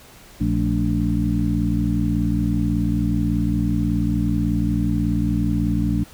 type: harmonic tone with a mistuned harmonic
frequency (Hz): 58.27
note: A#1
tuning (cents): 0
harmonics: 1 / 2 / 3 / 4 / 5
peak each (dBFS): -24 / -24 / -24 / -24 / -24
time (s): 0.4-6.04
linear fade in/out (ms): 10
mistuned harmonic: 4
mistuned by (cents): -100
effects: pink hiss -46 dBFS RMS until 6.13 s